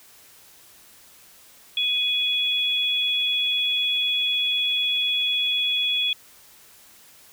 sine tone pair together, 2489 / 3373 Hz, D#7 / G#7, 0 / +26 cents, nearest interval perfect fourth, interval 526 cents, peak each -27 / -21 dBFS, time 1.77-6.13 s, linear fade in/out 2 ms, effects white hiss -51 dBFS RMS until 7.32 s

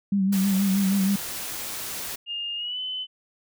sine tone with vibrato, 195 Hz, G3, 9 cents flat, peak -19 dBFS, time 0.12-1.16 s, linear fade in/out 5 ms, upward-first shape sine, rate 6.3 Hz, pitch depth 51 cents each way
white noise, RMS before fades -33 dBFS, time 0.32-2.16 s, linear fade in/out 10 ms
sine tone with pitch glide, 2825 to 3028 Hz, F7 to F#7, +19 to +39 cents, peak -28 dBFS, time 2.26-3.07 s, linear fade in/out 50 ms, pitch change +120 cents, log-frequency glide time 2.56-2.8 s
effects none

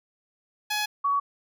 10% pulse / sine tone pair in turn, 842 / 1127.5 Hz, G#5 / C#6, +24 / +29 cents, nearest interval perfect fourth, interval 505 cents, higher second, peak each -17 / -21 dBFS, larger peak first, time 0.7-0.86 / 1.04-1.2 s, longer neither, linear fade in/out 10 ms, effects none

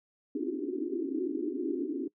white band-pass noise, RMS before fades -33 dBFS, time 0.35-2.08 s, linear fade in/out 5 ms, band 260 to 390 Hz, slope 96 dB/octave, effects noise-tail reverb RT60 0.1 s tail -22 dB re dry

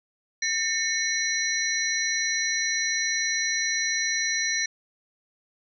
sine tone cluster, 1811 / 2190 / 4065 / 5810 Hz, A6 / C#7 / B7 / F#8, +49 / -22 / +49 / -32 cents, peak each -28 / -31 / -30 / -28 dBFS, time 0.42-4.66 s, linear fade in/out 5 ms, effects none

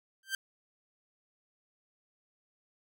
sawtooth tone with exponential growth, 1568 Hz, G6, in tune, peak -24 dBFS, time 0.23-0.35 s, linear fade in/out 2 ms, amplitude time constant 24 ms, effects none

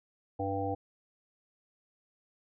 harmonic tone, 98 Hz, G2, in tune, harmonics 1 / 3 / 5 / 7 / 8, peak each -37 / -37 / -36 / -39 / -36 dBFS, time 0.39-0.75 s, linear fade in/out 10 ms, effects none

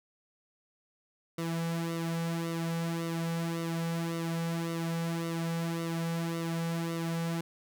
sawtooth tone with flanger, 166.4 Hz, E3, 17 cents sharp, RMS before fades -33 dBFS, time 1.38-7.41 s, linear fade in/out 5 ms, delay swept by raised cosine 1.2 to 2.9 ms, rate 1.8 Hz, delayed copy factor -0.7, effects none

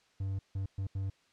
triangle tone bursts at uneven times, 96.9 Hz, G2, 20 cents flat, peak -30 dBFS, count 4, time 0.2-0.39 / 0.55-0.66 / 0.78-0.87 / 0.95-1.1 s, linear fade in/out 5 ms, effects white hiss -68 dBFS RMS until 1.32 s + low-pass 5000 Hz 12 dB/octave

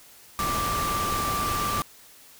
sine tone in noise, 1174.7 Hz, D6, in tune, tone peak -26 dBFS, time 0.39-1.82 s, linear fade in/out 0 ms, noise pink, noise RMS -30 dBFS, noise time 0.39-1.82 s, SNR +1 dB, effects white hiss -51 dBFS RMS until 2.39 s

